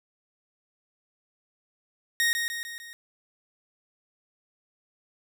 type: tone with echo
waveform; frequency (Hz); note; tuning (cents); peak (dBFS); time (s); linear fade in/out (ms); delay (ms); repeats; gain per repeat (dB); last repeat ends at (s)
sawtooth; 1864.7; A#6; 0; -18; 2.2-2.33; 0; 150; 4; -5; 2.93
effects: none